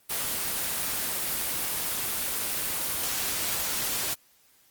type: noise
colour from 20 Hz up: white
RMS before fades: -29 dBFS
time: 0.09-4.15 s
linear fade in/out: 20 ms
effects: white hiss -62 dBFS RMS until 4.7 s + Opus 24 kbps